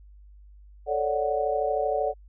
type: chord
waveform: sine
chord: D major seventh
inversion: second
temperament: equal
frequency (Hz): 440 / 554.4 / 587.3 / 740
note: A4 / C#5 / D5 / F#5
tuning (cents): 0 / 0 / 0 / 0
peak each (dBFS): -29 / -30 / -28 / -28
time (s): 0.86-2.14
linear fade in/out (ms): 50
effects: added 50 Hz sine -47 dBFS peak until 2.28 s